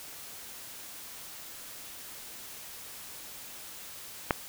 click, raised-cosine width 0.5 ms, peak -8 dBFS, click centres 4.308 s, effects white hiss -45 dBFS RMS until 4.48 s

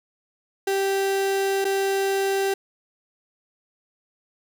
35% pulse tone with dropouts, 390.6 Hz, G4, 6 cents flat, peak -19 dBFS, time 0.67-2.54 s, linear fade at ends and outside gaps 5 ms, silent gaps 1.645-1.65 s, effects none

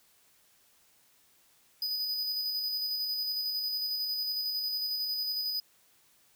square tone with tremolo, 4978 Hz, D#8, in tune, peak -30 dBFS, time 1.82-5.6 s, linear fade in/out 2 ms, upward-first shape square, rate 11 Hz, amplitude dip 25%, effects white hiss -65 dBFS RMS until 6.35 s

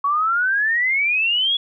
sine exponential sweep, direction up, 1112 to 3401 Hz, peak -16 dBFS, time 0.04-1.57 s, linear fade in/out 5 ms, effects none

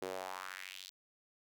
sawtooth tone with high-pass filter sweep, 93.5 Hz, F#2, 19 cents sharp, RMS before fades -45 dBFS, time 0.02-0.9 s, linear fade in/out 0 ms, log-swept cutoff 390 to 4300 Hz, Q 2.6, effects none

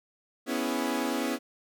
sawtooth chord, C# minor seventh, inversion third, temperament equal, 246.9 / 277.2 / 329.6 / 415.3 Hz, B3 / C#4 / E4 / G#4, 0 / 0 / 0 / 0 cents, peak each -28 / -28 / -30 / -34 dBFS, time 0.46-1.39 s, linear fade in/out 50 ms, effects none

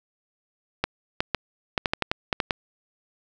clicks, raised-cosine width 0.3 ms, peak -6 dBFS, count 11, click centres 0.84 / 1.205 / 1.347 / 1.778 / 1.858 / 1.935 / 2.023 / 2.115 / 2.328 / 2.402 / 2.508 s, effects none

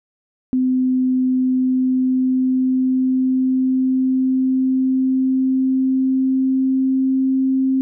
sine tone with pitch glide, 256.5 to 264.2 Hz, C4 to C4, -34 to +17 cents, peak -14 dBFS, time 0.53-7.81 s, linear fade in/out 0 ms, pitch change +51 cents, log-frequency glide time 1.27-7.35 s, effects none

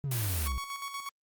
triangle exponential sweep, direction down, 146.5 to 59 Hz, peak -28 dBFS, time 0.04-0.58 s, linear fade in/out 0 ms
white noise, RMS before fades -35 dBFS, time 0.11-0.48 s, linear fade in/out 5 ms
sawtooth tone with tremolo, 1115 Hz, C#6, 10 cents sharp, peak -31 dBFS, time 0.46-1.09 s, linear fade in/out 2 ms, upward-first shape square, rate 8.3 Hz, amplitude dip 50%
effects Opus 32 kbps

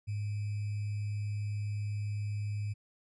sine tone with sample-and-hold, 103.83 Hz, G#2, in tune, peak -32 dBFS, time 0.07-2.74 s, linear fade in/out 20 ms, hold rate 2450 Hz, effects resampled to 24000 Hz

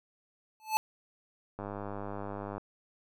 square tone with exponential growth, 870 Hz, A5, 20 cents flat, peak -22 dBFS, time 0.6-0.77 s, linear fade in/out 0 ms, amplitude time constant 36 ms
click train, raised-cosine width 1 ms, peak -25 dBFS, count 101, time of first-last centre 1.59-2.58 s, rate 101 Hz
effects none

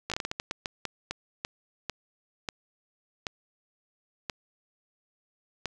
slowing click train, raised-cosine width 0.2 ms, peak -14 dBFS, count 18, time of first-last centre 0.1-5.657 s, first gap 16 ms, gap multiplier 1.32, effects none

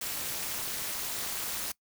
white noise with amplitude modulation, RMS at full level -31 dBFS, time 0.01-1.72 s, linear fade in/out 5 ms, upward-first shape sine, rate 264 Hz, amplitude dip 90%, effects noise-tail reverb RT60 0.1 s tail -22 dB re dry

